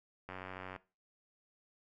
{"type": "click train", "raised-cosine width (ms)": 0.5, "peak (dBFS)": -29, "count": 45, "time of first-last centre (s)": [0.29, 0.762], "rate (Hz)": 93.2, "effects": ["noise-tail reverb RT60 0.3 s tail -18 dB re dry"]}